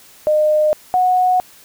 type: tone pair in turn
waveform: sine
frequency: 610 / 733.8 Hz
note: D#5 / F#5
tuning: -34 / -15 cents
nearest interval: minor third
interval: 319 cents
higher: second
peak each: -11 / -11 dBFS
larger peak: neither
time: 0.27-0.73 / 0.94-1.4 s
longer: neither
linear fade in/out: 0 ms
effects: white hiss -45 dBFS RMS until 1.64 s